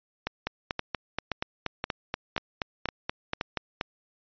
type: two click trains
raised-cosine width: 0.3 ms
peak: -12 / -12 dBFS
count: 7 / 15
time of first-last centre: 0.27-3.411 / 0.47-3.811 s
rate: 1.91 / 4.19 Hz
effects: resampled to 11025 Hz